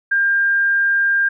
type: tone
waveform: sine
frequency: 1600 Hz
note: G6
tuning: 35 cents sharp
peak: -13 dBFS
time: 0.11-1.29 s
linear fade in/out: 10 ms
effects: none